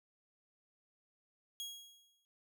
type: tone with exponential decay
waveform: sawtooth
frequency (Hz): 3300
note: G#7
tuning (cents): -12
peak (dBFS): -36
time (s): 1.6-2.25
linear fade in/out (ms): 0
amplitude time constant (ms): 140
effects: noise-tail reverb RT60 0.2 s tail -26 dB re dry